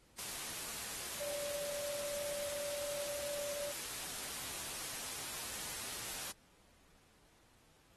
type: tone in noise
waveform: sine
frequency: 579 Hz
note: D5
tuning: 25 cents flat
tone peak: -40 dBFS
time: 1.2-3.72 s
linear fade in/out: 10 ms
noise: white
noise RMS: -43 dBFS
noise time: 0.18-6.32 s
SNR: 0 dB
effects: pink hiss -68 dBFS RMS until 7.96 s + AAC 32 kbps